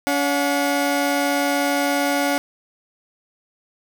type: tone pair together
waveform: 20% pulse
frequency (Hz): 283.5 / 721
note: C#4 / F#5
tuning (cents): +39 / -45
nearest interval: octave + major third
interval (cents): 1616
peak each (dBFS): -15 / -18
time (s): 0.07-2.38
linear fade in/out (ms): 0
effects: none